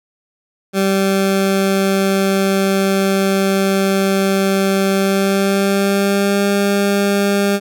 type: tone with pitch glide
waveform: 20% pulse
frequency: 194.2 to 200.4 Hz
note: G3 to G3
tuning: -16 to +38 cents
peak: -8 dBFS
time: 0.73-7.6 s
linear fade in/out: 50 ms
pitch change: +54 cents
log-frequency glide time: 4.93-6.5 s
effects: none